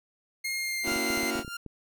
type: tone with pitch glide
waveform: sawtooth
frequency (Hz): 2136 to 2080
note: C7 to C7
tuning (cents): +35 to -11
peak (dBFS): -26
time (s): 0.44-1.31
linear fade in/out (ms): 10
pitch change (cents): -46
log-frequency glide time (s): 0.55-0.99
type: chord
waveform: sawtooth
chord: F# dominant seventh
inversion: first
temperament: just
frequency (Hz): 231.2 / 277.5 / 333 / 370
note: A#3 / C#4 / E4 / F#4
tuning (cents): -14 / +2 / +18 / 0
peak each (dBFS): -31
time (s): 0.83-1.44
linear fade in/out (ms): 50
type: tone with tremolo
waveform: sawtooth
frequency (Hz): 1396.9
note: F6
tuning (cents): 0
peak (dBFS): -30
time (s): 0.87-1.57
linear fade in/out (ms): 5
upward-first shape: sine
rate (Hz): 4.7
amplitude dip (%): 70
type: clicks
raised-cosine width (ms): 3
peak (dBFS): -28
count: 11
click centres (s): 0.876 / 0.919 / 0.962 / 1.104 / 1.175 / 1.232 / 1.356 / 1.394 / 1.448 / 1.479 / 1.663
effects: none